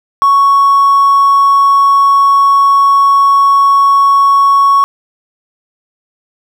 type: tone with hard clipping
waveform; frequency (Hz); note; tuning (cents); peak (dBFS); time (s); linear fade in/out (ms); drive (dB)
triangle; 1111; C#6; +4; -5; 0.22-4.84; 0; 4
effects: none